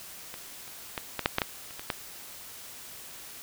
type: clicks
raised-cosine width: 0.3 ms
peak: -23 / -30 / -15 / -13 / -6 / -8 / -9 / -28 / -22 / -11 dBFS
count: 10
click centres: 0.341 / 0.678 / 0.978 / 1.193 / 1.259 / 1.384 / 1.418 / 1.708 / 1.795 / 1.902 s
effects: white hiss -45 dBFS RMS until 3.42 s